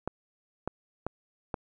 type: clicks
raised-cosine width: 1 ms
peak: -17 dBFS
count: 4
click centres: 0.076 / 0.676 / 1.066 / 1.542 s
effects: none